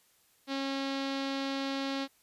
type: tone with low-pass filter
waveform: sawtooth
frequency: 272.6 Hz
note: C#4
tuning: 29 cents flat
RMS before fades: -34 dBFS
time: 0.47-2.08 s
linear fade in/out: 50 ms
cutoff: 4200 Hz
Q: 2.6
effects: white hiss -67 dBFS RMS until 2.22 s + resampled to 32000 Hz